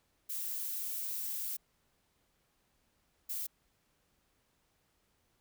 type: noise bursts at uneven times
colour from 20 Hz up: violet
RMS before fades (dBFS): -38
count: 2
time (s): 0.29-1.57 / 3.29-3.47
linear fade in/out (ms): 10
effects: pink hiss -75 dBFS RMS until 5.4 s